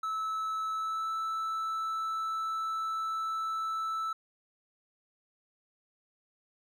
triangle tone with pitch glide, 1304 to 1316.9 Hz, E6 to E6, -19 to -2 cents, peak -29 dBFS, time 0.03-4.13 s, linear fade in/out 5 ms, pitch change +17 cents, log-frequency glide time 0.73-1.11 s, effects none

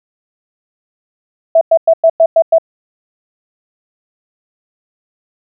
sine tone bursts, 656 Hz, E5, 9 cents flat, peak -4 dBFS, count 7, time 1.55-2.584 s, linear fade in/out 5 ms, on 62 ms, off 100 ms, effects none

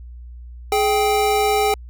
square tone pair together, 420.9 / 785 Hz, G#4 / G5, +23 / +2 cents, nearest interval major seventh, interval 1079 cents, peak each -19 dBFS, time 0.72-1.74 s, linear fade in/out 2 ms, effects added 60 Hz sine -34 dBFS peak until 1.89 s

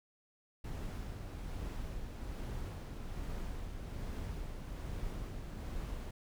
brown noise with tremolo, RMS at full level -40 dBFS, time 0.64-6.11 s, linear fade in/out 5 ms, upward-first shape sine, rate 1.2 Hz, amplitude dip 35%, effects none

